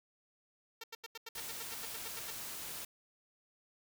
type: tone bursts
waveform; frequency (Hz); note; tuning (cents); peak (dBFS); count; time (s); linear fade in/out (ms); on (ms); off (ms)
5% pulse; 455.6; A#4; -40; -32; 14; 0.81-2.307; 5; 28; 85
type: noise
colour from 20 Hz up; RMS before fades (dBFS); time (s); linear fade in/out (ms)
white; -44; 1.35-2.85; 5
effects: none